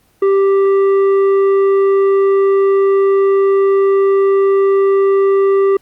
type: tone with tanh clipping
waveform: triangle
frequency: 392 Hz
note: G4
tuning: in tune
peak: -10 dBFS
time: 0.22-5.77 s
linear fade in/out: 5 ms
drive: 12 dB
effects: pink hiss -55 dBFS RMS until 5.81 s + Opus 24 kbps

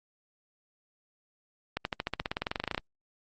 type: accelerating click train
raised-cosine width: 0.3 ms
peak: -14 dBFS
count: 20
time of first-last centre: 1.77-2.779 s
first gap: 81 ms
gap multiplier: 0.95
effects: Opus 48 kbps

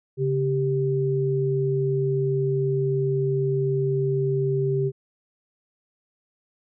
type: tone pair together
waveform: sine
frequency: 138.59 / 392 Hz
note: C#3 / G4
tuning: 0 / 0 cents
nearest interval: octave + tritone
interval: 1800 cents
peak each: -23 dBFS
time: 0.17-4.92 s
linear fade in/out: 50 ms
effects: none

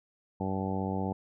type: harmonic tone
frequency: 95.8 Hz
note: G2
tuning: 39 cents flat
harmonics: 1 / 2 / 3 / 4 / 5 / 6 / 7 / 8 / 9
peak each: -36 / -33 / -38 / -40 / -40 / -44 / -44 / -40 / -40 dBFS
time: 0.4-1.13 s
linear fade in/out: 5 ms
effects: none

